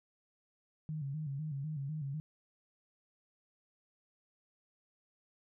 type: tone with vibrato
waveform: sine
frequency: 146.3 Hz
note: D3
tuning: 6 cents flat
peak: -36 dBFS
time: 0.89-2.2 s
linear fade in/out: 0 ms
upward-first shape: square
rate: 4 Hz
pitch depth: 100 cents each way
effects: none

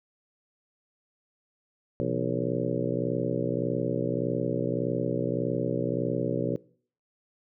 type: harmonic tone with a mistuned harmonic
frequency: 61.7 Hz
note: B1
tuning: 1 cent flat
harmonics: 2 / 3 / 4 / 5 / 6 / 7 / 8 / 9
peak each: -34 / -34 / -34 / -34 / -34 / -34 / -34 / -34 dBFS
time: 2-6.56 s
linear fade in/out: 0 ms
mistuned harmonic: 3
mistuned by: -150 cents
effects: noise-tail reverb RT60 0.5 s tail -21 dB re dry

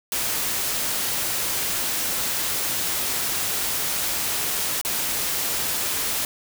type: noise with dropouts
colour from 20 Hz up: white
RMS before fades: -25 dBFS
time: 0.12-6.25 s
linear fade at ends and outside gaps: 1 ms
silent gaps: 4.814-4.849 s
effects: none

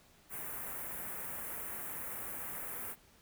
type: band-stop noise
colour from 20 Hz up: white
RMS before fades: -42 dBFS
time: 0.29-2.96 s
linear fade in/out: 50 ms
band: 2100 to 10000 Hz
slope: 24 dB/octave
effects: pink hiss -64 dBFS RMS until 3.21 s

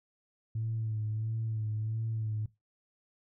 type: tone with vibrato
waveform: sine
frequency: 110 Hz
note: A2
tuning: in tune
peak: -30 dBFS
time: 0.55-2.46 s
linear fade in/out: 5 ms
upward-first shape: sine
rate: 1.5 Hz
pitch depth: 40 cents each way
effects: noise-tail reverb RT60 0.2 s tail -19 dB re dry + tanh soft clip ceiling -26 dBFS

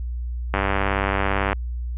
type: click train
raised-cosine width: 0.5 ms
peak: -6 dBFS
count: 98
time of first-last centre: 0.54-1.53 s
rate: 98 Hz
effects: added 60 Hz sine -25 dBFS peak until 1.97 s + resampled to 8000 Hz

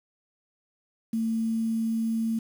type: tone with quantisation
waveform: sine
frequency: 225.2 Hz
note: A3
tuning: 40 cents sharp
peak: -24 dBFS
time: 1.13-2.39 s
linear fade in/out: 5 ms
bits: 8
effects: none

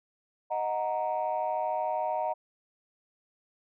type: chord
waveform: sine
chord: D# minor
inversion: none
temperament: equal with one note detuned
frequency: 622.3 / 735.3 / 932.3 Hz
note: D#5 / F#5 / A#5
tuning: 0 / -11 / 0 cents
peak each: -31 dBFS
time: 0.5-2.34 s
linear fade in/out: 20 ms
effects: tanh soft clip ceiling -21 dBFS

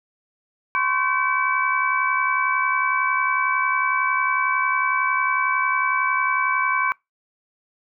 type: tone cluster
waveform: sine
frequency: 1035 / 1106 / 1539 / 2291 Hz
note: C6 / C#6 / G6 / D7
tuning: -19 / -4 / -32 / -44 cents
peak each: -24 dBFS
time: 0.75-6.92 s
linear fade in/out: 0 ms
effects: noise-tail reverb RT60 0.2 s tail -25 dB re dry

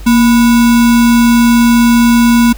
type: tone with sample-and-hold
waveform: sine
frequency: 234.6 Hz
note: A#3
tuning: 11 cents sharp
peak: -4 dBFS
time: 0.06-2.53 s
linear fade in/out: 10 ms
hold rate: 1225 Hz
effects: added 50 Hz sine -24 dBFS peak until 2.57 s + pink hiss -37 dBFS RMS until 2.57 s

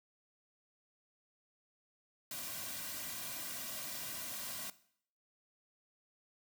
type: noise with comb filter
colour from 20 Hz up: white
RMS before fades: -43 dBFS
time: 2.31-4.7 s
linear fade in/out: 2 ms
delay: 2.3 ms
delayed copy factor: -0.7
effects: noise-tail reverb RT60 0.6 s tail -17 dB re dry

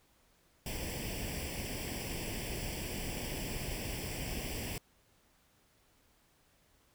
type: noise with comb filter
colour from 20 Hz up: pink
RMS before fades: -39 dBFS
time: 0.66-4.78 s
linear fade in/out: 2 ms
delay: 0.38 ms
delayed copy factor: +0.8
effects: pink hiss -69 dBFS RMS until 6.94 s

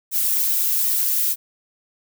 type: noise with flanger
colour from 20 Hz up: violet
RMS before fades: -20 dBFS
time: 0.11-1.36 s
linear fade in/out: 50 ms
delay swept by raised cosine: 1.6 to 4.8 ms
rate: 1.3 Hz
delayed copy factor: +0.75
effects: none

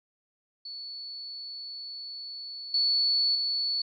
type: tone with level steps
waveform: sine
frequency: 4435 Hz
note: C#8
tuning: in tune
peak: -37 / -22 / -26 dBFS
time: 0.65-3.82 s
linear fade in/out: 5 ms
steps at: 2.74 / 3.35 s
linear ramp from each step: 2 ms
effects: none

